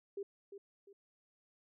sine tone with echo, 398.1 Hz, G4, 27 cents sharp, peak -38 dBFS, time 0.17-0.23 s, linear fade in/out 5 ms, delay 350 ms, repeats 2, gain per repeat -9 dB, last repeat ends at 0.93 s, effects none

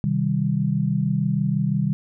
sine chord, C minor, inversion none, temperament just, 130.81 / 156.98 / 196.22 Hz, C3 / Eb3 / G3, 0 / +16 / +2 cents, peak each -24 / -23 / -23 dBFS, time 0.04-1.93 s, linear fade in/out 0 ms, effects none

